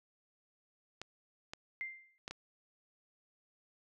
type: clicks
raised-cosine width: 0.2 ms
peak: -25 dBFS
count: 4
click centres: 1.016 / 1.535 / 2.279 / 2.31 s
type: tone with exponential decay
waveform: sine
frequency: 2093 Hz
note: C7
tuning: in tune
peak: -35 dBFS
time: 1.81-2.18 s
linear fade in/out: 0 ms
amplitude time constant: 79 ms
effects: none